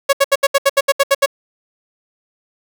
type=tone bursts; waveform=sawtooth; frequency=554.4 Hz; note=C#5; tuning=in tune; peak=-5 dBFS; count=11; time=0.09-1.261 s; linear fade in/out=10 ms; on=41 ms; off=72 ms; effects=none